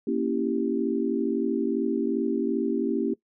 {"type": "chord", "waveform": "sine", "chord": "A# diminished seventh", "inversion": "none", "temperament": "equal with one note detuned", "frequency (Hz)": [234.3, 277.2, 329.6, 392], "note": ["A#3", "C#4", "E4", "G4"], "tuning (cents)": [9, 0, 0, 0], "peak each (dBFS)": [-28, -28, -29, -29], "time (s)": [0.07, 3.14], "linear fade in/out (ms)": 5, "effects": ["noise-tail reverb RT60 0.1 s tail -19 dB re dry"]}